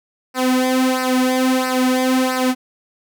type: tone with flanger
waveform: sawtooth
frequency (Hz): 256.7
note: C4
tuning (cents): -33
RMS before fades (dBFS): -17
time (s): 0.34-2.55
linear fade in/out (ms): 50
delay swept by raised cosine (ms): 0.29 to 3.19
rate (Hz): 1.5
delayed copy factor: -0.8
effects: none